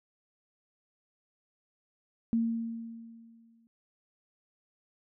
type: tone with exponential decay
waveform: sine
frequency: 229.1 Hz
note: A#3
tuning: 30 cents flat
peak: -23 dBFS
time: 2.33-3.67 s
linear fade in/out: 0 ms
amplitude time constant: 290 ms
effects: none